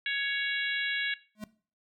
harmonic tone, 557 Hz, C#5, 8 cents sharp, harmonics 3 / 4 / 5 / 6 / 7, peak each -32 / -34 / -36 / -38 / -39 dBFS, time 0.06-1.14 s, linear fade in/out 2 ms
square tone with exponential growth, 212.8 Hz, G#3, 42 cents sharp, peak -33 dBFS, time 1.35-1.44 s, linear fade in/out 2 ms, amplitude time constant 18 ms
effects noise-tail reverb RT60 0.4 s tail -19 dB re dry

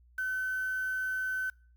sine tone with quantisation, 1519 Hz, F#6, 45 cents sharp, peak -30 dBFS, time 0.18-1.5 s, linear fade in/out 5 ms, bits 8, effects noise-tail reverb RT60 0.4 s tail -24 dB re dry + added 60 Hz sine -58 dBFS peak until 1.76 s

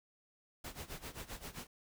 pink noise with tremolo, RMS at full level -44 dBFS, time 0.64-1.67 s, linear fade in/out 5 ms, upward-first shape sine, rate 7.6 Hz, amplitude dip 85%, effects none

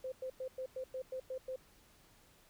sine tone bursts, 518 Hz, C5, 17 cents flat, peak -38 dBFS, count 9, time 0.04-1.56 s, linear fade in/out 5 ms, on 80 ms, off 100 ms, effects pink hiss -65 dBFS RMS until 2.49 s

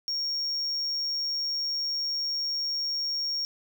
triangle tone, 5550 Hz, F8, 12 cents flat, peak -26 dBFS, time 0.08-3.45 s, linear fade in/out 0 ms, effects none

